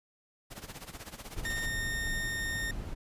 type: noise with tremolo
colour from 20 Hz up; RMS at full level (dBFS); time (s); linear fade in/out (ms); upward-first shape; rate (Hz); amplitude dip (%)
pink; -42; 0.5-1.68; 20; sine; 16; 80
type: noise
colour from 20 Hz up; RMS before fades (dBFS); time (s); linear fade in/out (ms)
brown; -38; 1.35-2.95; 20
type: tone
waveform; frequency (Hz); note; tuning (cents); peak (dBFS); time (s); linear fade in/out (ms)
40% pulse; 1834; A#6; -29; -32; 1.45-2.71; 2
effects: resampled to 32000 Hz